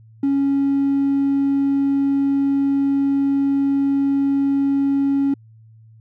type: tone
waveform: triangle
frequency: 277.2 Hz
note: C#4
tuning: in tune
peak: -12 dBFS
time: 0.23-5.34 s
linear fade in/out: 5 ms
effects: tanh soft clip ceiling -11 dBFS + added 111 Hz sine -44 dBFS peak until 6 s